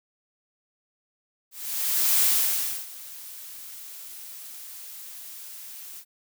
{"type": "noise with ADSR envelope", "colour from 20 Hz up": "blue", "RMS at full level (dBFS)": -20, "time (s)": [1.51, 6.05], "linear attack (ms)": 710, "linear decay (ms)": 640, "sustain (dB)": -21, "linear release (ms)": 63, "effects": []}